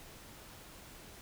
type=silence; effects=pink hiss -53 dBFS RMS until 1.21 s

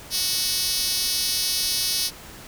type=tone with high-pass filter; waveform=5% pulse; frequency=371.2 Hz; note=F#4; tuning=6 cents sharp; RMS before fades=-24 dBFS; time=0.1-2.11 s; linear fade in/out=50 ms; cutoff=5500 Hz; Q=1.8; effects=pink hiss -42 dBFS RMS until 2.47 s

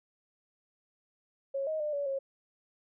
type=tone with pitch steps; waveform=sine; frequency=548 / 627 / 600 / 570 / 544 Hz; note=C#5 / D#5 / D5 / C#5 / C#5; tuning=-20 / +13 / +37 / +48 / -33 cents; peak=-30 dBFS; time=1.54-2.19 s; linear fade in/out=10 ms; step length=130 ms; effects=none

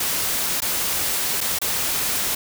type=noise with dropouts; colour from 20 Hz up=white; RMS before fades=-23 dBFS; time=0-2.35 s; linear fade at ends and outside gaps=5 ms; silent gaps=0.605-0.619 / 1.406-1.411 / 1.588-1.615 s; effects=none

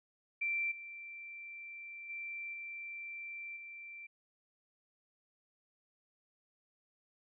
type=tone with level steps; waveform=sine; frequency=2349 Hz; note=D7; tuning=in tune; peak=-32 / -45 / -40 / -42 / -46 dBFS; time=0.41-4.07 s; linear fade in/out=10 ms; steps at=0.71 / 2.09 / 2.53 / 3.56 s; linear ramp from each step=10 ms; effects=none

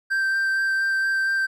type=tone with vibrato; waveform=triangle; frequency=1568 Hz; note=G6; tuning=in tune; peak=-18 dBFS; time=0.1-1.47 s; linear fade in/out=20 ms; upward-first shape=sine; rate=4.3 Hz; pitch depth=9 cents each way; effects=none

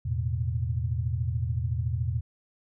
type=chord; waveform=sine; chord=E suspended fourth; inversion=none; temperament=just; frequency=82.41 / 109.88 / 123.61 Hz; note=E2 / A2 / B2; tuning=0 / -2 / +2 cents; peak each=-30 / -30 / -30 dBFS; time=0.05-2.21 s; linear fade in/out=10 ms; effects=none

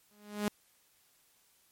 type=tone with exponential growth; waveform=sawtooth; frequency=207.7 Hz; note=G#3; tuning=in tune; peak=-23 dBFS; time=0.11-0.48 s; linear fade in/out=0 ms; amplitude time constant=79 ms; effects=white hiss -68 dBFS RMS until 1.71 s + MP3 64 kbps

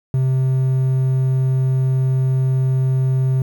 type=tone; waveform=triangle; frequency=130.81 Hz; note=C3; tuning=in tune; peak=-12 dBFS; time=0.14-3.42 s; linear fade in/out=2 ms; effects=8-bit

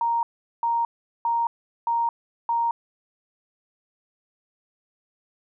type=tone bursts; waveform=sine; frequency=932.3 Hz; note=A#5; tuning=in tune; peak=-20 dBFS; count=5; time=0.01-2.71 s; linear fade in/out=2 ms; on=220 ms; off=400 ms; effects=none

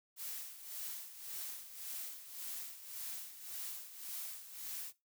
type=noise with tremolo; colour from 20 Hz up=blue; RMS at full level=-43 dBFS; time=0.16-4.93 s; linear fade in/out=50 ms; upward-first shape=sine; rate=1.8 Hz; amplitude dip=70%; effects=noise-tail reverb RT60 0.2 s tail -17 dB re dry

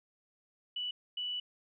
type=tone bursts at uneven times; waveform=sine; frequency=2960 Hz; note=F#7; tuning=in tune; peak=-34 dBFS; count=2; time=0.76-0.91 / 1.17-1.4 s; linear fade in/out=5 ms; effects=none

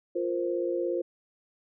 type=chord; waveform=sine; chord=F suspended fourth; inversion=none; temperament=equal; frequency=349.2 / 466.2 / 523.3 Hz; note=F4 / Bb4 / C5; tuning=0 / 0 / 0 cents; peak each=-29 / -34 / -31 dBFS; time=0.15-1.02 s; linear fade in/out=10 ms; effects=none

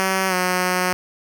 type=tone with pitch glide; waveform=5% pulse; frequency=190.1 to 182.15 Hz; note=F#3 to F#3; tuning=+47 to -27 cents; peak=-7 dBFS; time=0-0.93 s; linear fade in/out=0 ms; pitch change=-74 cents; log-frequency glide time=0.28-0.34 s; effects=none

